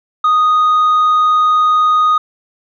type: tone with tanh clipping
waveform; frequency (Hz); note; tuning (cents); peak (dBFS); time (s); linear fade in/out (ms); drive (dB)
sine; 1242; D#6; -3; -9; 0.24-2.18; 5; 2
effects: none